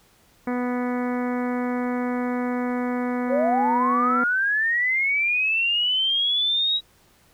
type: harmonic tone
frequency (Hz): 246.9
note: B3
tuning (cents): 0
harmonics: 1 / 2 / 3 / 4 / 5 / 6 / 7 / 8 / 9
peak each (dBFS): -24 / -30 / -34 / -36 / -38 / -40 / -41 / -42 / -43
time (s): 0.47-4.24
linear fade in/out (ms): 5
type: linear sweep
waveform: sine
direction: up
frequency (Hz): 500 to 3850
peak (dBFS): -19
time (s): 3.28-6.81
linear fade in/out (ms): 50
effects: pink hiss -58 dBFS RMS until 7.33 s